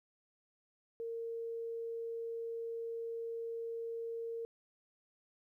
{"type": "tone", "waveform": "sine", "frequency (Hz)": 460, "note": "A#4", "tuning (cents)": -23, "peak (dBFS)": -38, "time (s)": [1, 4.45], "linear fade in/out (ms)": 0, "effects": ["13-bit"]}